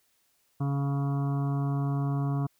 harmonic tone with a mistuned harmonic, 140 Hz, C#3, 18 cents sharp, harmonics 1 / 2 / 3 / 5 / 6 / 7 / 8 / 9 / 10, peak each -26 / -34 / -43 / -41 / -54 / -46 / -44 / -50 / -55 dBFS, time 0.6-2.47 s, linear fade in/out 10 ms, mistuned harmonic 6, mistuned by +18 cents, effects white hiss -70 dBFS RMS until 2.59 s

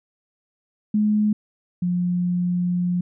sine tone pair in turn, 211.2 / 177.6 Hz, G#3 / F3, +29 / +29 cents, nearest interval minor third, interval 300 cents, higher first, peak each -16 / -19 dBFS, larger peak first, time 0.94-1.33 / 1.82-3.01 s, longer second, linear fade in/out 5 ms, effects none

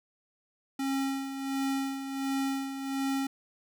square tone with tremolo, 271.3 Hz, C#4, 37 cents flat, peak -28 dBFS, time 0.79-3.27 s, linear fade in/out 5 ms, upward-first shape sine, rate 1.4 Hz, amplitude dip 60%, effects none

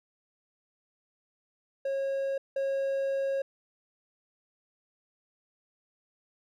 triangle tone pair in turn, 545 / 545 Hz, C#5 / C#5, -29 / -29 cents, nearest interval unison, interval 0 cents, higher neither, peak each -26 / -25 dBFS, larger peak second, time 1.85-2.38 / 2.56-3.42 s, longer second, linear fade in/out 5 ms, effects none

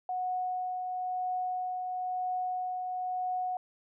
sine tone with tremolo, 734 Hz, F#5, 14 cents flat, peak -29 dBFS, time 0.09-3.57 s, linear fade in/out 2 ms, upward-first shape triangle, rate 1 Hz, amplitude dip 35%, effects none

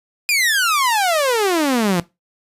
sawtooth exponential sweep, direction down, 2489 to 167.5 Hz, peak -11 dBFS, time 0.29-2 s, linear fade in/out 0 ms, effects noise-tail reverb RT60 0.2 s tail -18 dB re dry + resampled to 32000 Hz

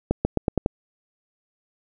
accelerating click train, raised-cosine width 2 ms, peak -6 dBFS, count 6, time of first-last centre 0.11-0.661 s, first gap 140 ms, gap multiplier 0.88, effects none

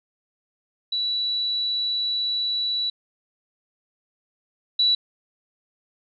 sine tone pair in turn, 3938 / 3938 Hz, B7 / B7, -6 / -6 cents, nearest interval unison, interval 0 cents, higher neither, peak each -22 / -16 dBFS, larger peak second, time 0.92-2.9 / 4.79-4.95 s, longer first, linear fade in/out 5 ms, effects none

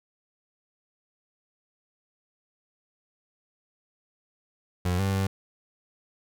30% pulse tone with pitch steps, 89.8 / 97.4 / 96.8 Hz, F2 / G2 / G2, +49 / -11 / -21 cents, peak -21 dBFS, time 4.85-5.27 s, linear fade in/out 5 ms, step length 140 ms, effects none

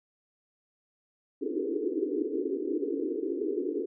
white band-pass noise, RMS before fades -31 dBFS, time 1.41-3.86 s, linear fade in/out 20 ms, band 270 to 450 Hz, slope 96 dB/octave, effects none

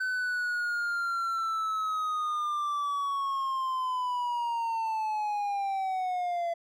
triangle linear sweep, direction down, 1522 to 675 Hz, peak -26 dBFS, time 0-6.54 s, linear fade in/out 10 ms, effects none

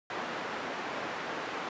white band-pass noise, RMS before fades -37 dBFS, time 0.1-1.69 s, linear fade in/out 2 ms, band 220 to 1500 Hz, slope 12 dB/octave, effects resampled to 16000 Hz

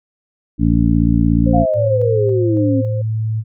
harmonic tone, 56.9 Hz, A#1, 41 cents flat, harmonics 1 / 2 / 3 / 4 / 5, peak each -17 / -17 / -17 / -17 / -17 dBFS, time 0.58-1.66 s, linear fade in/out 50 ms
sine tone with tremolo, 523.3 Hz, C5, in tune, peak -20 dBFS, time 1.46-3.02 s, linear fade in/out 10 ms, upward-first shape square, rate 1.8 Hz, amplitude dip 40%
sine exponential sweep, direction down, 723 to 260.5 Hz, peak -14 dBFS, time 1.53-2.82 s, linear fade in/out 20 ms
sine tone, 110 Hz, A2, in tune, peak -16 dBFS, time 1.74-3.44 s, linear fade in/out 50 ms
effects none

